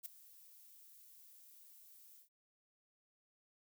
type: noise with ADSR envelope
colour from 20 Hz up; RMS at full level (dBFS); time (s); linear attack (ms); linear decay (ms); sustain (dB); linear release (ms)
violet; -43; 0.03-2.29; 28; 5; -18; 110
effects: none